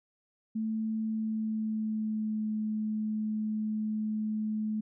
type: tone with pitch glide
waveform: sine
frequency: 220 to 215.3 Hz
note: A3 to A3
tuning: 0 to -37 cents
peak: -29 dBFS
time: 0.55-4.81 s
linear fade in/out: 10 ms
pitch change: -37 cents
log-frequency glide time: 1.01-2.47 s
effects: none